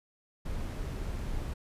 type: noise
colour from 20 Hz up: brown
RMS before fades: -35 dBFS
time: 0.45-1.54 s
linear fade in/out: 10 ms
effects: resampled to 32000 Hz